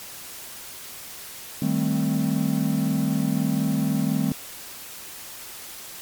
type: chord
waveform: triangle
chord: A half-diminished seventh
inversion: second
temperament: equal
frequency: 155.56 / 196 / 220 / 261.6 Hz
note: Eb3 / G3 / A3 / C4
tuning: 0 / 0 / 0 / 0 cents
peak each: -24 dBFS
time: 1.62-4.32 s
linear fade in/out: 2 ms
effects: white hiss -39 dBFS RMS until 6.01 s + MP3 96 kbps